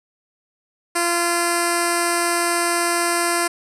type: tone with low-pass filter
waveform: 10% pulse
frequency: 344.1 Hz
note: F4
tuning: 26 cents flat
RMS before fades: -20 dBFS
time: 0.95-3.48 s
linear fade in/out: 10 ms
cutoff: 9900 Hz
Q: 4.7
effects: none